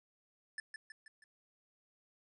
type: tone with echo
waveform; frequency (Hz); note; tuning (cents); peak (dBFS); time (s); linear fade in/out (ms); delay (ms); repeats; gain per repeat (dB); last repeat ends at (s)
square; 1749; A6; -11; -40; 0.58-0.6; 2; 160; 4; -5; 1.24
effects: resampled to 24000 Hz + 13-bit